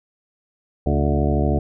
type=harmonic tone with a mistuned harmonic; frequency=72.8 Hz; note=D2; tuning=15 cents flat; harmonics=1 / 2 / 3 / 4 / 5 / 6 / 8 / 9 / 10; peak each=-20 / -23 / -25 / -26 / -27 / -28 / -29 / -30 / -30 dBFS; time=0.86-1.59 s; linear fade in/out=5 ms; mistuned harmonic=2; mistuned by=-62 cents; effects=none